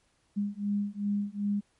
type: beating tone pair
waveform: sine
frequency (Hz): 202.5 / 205.1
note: G#3 / G#3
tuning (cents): -43 / -21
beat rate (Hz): 2.6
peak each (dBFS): -31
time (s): 0.36-1.61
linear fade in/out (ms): 20
effects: pink hiss -70 dBFS RMS until 1.79 s + MP3 48 kbps